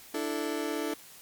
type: chord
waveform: 35% pulse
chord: D suspended second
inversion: none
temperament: just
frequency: 293.7 / 330.4 / 440.5 Hz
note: D4 / E4 / A4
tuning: 0 / +4 / +2 cents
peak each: -33 dBFS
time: 0.14-0.94 s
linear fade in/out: 5 ms
effects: white hiss -51 dBFS RMS until 1.21 s + MP3 96 kbps